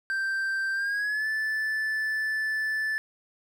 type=tone with pitch glide; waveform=triangle; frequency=1568 to 1749.9 Hz; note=G6 to A6; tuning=0 to -10 cents; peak=-24 dBFS; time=0.1-2.98 s; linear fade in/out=0 ms; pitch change=+190 cents; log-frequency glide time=0.73-1.27 s; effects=none